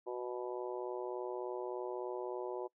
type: harmonic tone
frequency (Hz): 123.4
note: B2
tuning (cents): -1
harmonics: 3 / 4 / 5 / 6 / 7 / 8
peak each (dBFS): -40 / -44 / -46 / -53 / -48 / -50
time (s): 0.06-2.68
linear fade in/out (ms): 20
effects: noise-tail reverb RT60 0.1 s tail -24 dB re dry